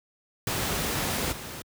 pink noise with level steps, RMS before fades -28 / -38 dBFS, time 0.47-1.62 s, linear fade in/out 2 ms, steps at 1.31 s, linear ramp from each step 20 ms, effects high-pass 60 Hz 12 dB/octave

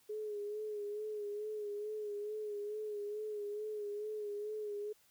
sine tone with vibrato, 419.7 Hz, G#4, 18 cents sharp, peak -38 dBFS, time 0.09-4.93 s, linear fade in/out 10 ms, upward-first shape sine, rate 2.3 Hz, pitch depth 43 cents each way, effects white hiss -69 dBFS RMS until 5.1 s

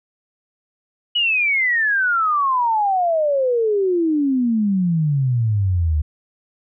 sine exponential sweep, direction down, 2960 to 73.2 Hz, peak -15 dBFS, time 1.15-6.02 s, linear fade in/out 10 ms, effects none

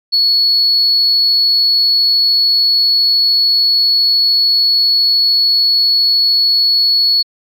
sine tone, 4387 Hz, C#8, 19 cents flat, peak -7 dBFS, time 0.12-7.23 s, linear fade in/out 20 ms, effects tanh soft clip ceiling -5 dBFS + MP3 64 kbps

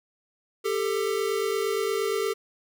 square tone pair together, 396.8 / 445.4 Hz, G4 / A4, +21 / +21 cents, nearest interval major second, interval 200 cents, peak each -28 dBFS, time 0.64-2.34 s, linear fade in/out 20 ms, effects none

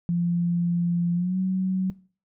sine tone with pitch glide, 172.8 to 187.35 Hz, F3 to F#3, -18 to +22 cents, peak -21 dBFS, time 0.09-1.9 s, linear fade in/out 0 ms, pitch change +140 cents, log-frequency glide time 1.14-1.38 s, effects noise-tail reverb RT60 0.4 s tail -20 dB re dry

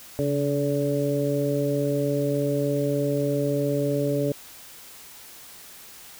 harmonic tone with a mistuned harmonic, 143.2 Hz, D3, 43 cents flat, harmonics 1 / 2 / 3 / 4, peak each -27 / -27 / -27 / -27 dBFS, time 0.19-4.32 s, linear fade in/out 0 ms, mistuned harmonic 1, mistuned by -45 cents, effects white hiss -45 dBFS RMS until 6.19 s

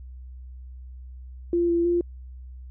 sine tone with pitch steps, 344.7 / 340.5 / 347.2 Hz, F4 / F4 / F4, -23 / -44 / -10 cents, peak -19 dBFS, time 1.53-2.01 s, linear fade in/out 2 ms, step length 160 ms, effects added 63 Hz sine -38 dBFS peak until 2.7 s

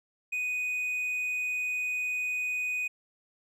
triangle tone, 2489 Hz, D#7, in tune, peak -27 dBFS, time 0.32-2.88 s, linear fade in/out 10 ms, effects none

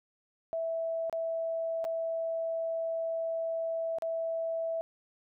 sine tone with dropouts, 657 Hz, E5, 6 cents flat, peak -30 dBFS, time 0.53-4.81 s, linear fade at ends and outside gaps 0 ms, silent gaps 1.097-1.127 / 1.843-1.85 / 3.985-4.022 s, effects none

